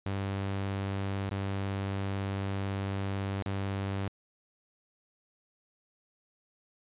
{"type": "tone with dropouts", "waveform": "sawtooth", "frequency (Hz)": 98, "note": "G2", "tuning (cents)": 0, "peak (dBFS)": -27, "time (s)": [0.06, 4.08], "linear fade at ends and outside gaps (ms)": 0, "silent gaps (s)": [[1.293, 1.312], [3.423, 3.461]], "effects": ["resampled to 8000 Hz"]}